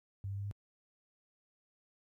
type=tone with pitch steps; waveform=sine; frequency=98 / 99.08 / 100.17 / 101.28 Hz; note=G2 / G2 / G2 / G#2; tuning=0 / +19 / +38 / -43 cents; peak=-36 dBFS; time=0.24-0.512 s; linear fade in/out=0 ms; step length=68 ms; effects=high-pass 60 Hz 12 dB/octave + 13-bit